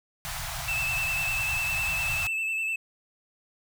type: band-stop noise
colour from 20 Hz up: pink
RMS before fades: -34 dBFS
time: 0.25-2.27 s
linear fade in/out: 0 ms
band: 160 to 640 Hz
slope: 96 dB/octave
type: tone with vibrato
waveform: triangle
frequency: 2637 Hz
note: E7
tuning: in tune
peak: -25 dBFS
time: 0.68-2.76 s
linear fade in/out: 5 ms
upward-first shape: square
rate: 10 Hz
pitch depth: 22 cents each way
effects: none